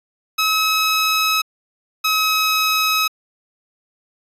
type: tone pair in turn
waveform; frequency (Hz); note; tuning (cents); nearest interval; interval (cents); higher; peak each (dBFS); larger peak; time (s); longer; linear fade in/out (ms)
15% pulse; 1283 / 1277.1; E6 / D#6; -47 / +45; unison; 8; first; -9; neither; 0.38-1.42 / 2.04-3.08; neither; 10
effects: resampled to 32000 Hz